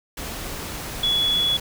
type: tone in noise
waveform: sine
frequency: 3389 Hz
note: G#7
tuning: 34 cents sharp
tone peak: -18 dBFS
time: 1.03-1.57 s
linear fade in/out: 5 ms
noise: pink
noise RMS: -32 dBFS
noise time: 0.17-1.6 s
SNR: +11 dB
effects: none